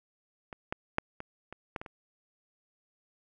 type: clicks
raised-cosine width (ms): 0.5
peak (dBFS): -26 / -17 / -11 / -24 / -27 / -19 / -25 / -29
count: 8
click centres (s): 0.528 / 0.725 / 0.984 / 1.204 / 1.526 / 1.762 / 1.815 / 1.862
effects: none